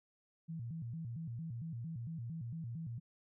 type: tone with vibrato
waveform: sine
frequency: 138.59 Hz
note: C#3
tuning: in tune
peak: -40 dBFS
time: 0.48-3 s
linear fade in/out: 20 ms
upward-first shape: square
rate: 4.4 Hz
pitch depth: 290 cents each way
effects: none